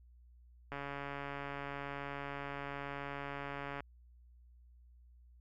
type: click train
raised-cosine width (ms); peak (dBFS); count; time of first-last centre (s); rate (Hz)
0.5; -27; 436; 0.72-3.805; 141
effects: added 60 Hz sine -58 dBFS peak until 5.4 s

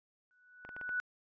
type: tone with exponential growth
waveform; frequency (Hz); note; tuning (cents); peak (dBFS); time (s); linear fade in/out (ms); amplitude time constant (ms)
sine; 1480; F#6; 0; -30; 0.31-1; 0; 150
type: clicks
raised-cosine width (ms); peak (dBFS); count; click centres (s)
0.5; -33; 5; 0.65 / 0.691 / 0.765 / 0.813 / 0.892
effects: resampled to 16000 Hz

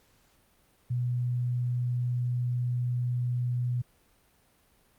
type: tone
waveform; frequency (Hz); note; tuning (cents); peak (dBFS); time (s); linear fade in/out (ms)
sine; 122.9; B2; -8; -26; 0.9-3.82; 10
effects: pink hiss -65 dBFS RMS until 4.98 s + Opus 48 kbps

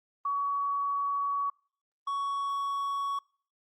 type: tone pair in turn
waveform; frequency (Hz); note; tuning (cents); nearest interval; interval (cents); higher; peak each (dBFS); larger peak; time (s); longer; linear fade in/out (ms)
sine / triangle; 1128 / 1117.6; C#6 / C#6; +30 / +14; unison; 16; first; -27; neither; 0.25-1.5 / 2.07-3.19; first; 5
effects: noise-tail reverb RT60 0.5 s tail -26 dB re dry + Opus 24 kbps

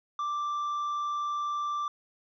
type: tone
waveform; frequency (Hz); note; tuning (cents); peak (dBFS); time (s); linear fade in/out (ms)
triangle; 1176; D6; +2; -27; 0.19-1.88; 2
effects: resampled to 16000 Hz

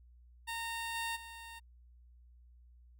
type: tone with level steps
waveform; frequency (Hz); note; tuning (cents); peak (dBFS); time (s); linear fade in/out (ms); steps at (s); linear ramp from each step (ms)
15% pulse; 919; A#5; -25; -31 / -29 / -41; 0.47-1.6; 20; 0.94 / 1.15; 20
effects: added 60 Hz sine -57 dBFS peak until 2.99 s

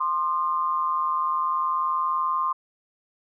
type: tone pair together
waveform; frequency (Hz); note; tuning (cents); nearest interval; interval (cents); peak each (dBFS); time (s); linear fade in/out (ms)
sine; 1050.6 / 1211; C6 / D#6; +7 / -47; major second; 246; -23 / -27; 0-2.53; 10
effects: none

